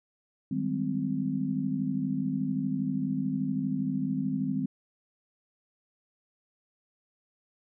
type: chord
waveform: sine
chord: Ab major seventh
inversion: second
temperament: just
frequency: 155.74 / 194.67 / 207.7 / 259.6 Hz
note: Eb3 / G3 / Ab3 / C4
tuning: +2 / -12 / 0 / -13 cents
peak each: -34 / -33 / -35 / -30 dBFS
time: 0.51-4.66 s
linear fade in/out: 5 ms
effects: none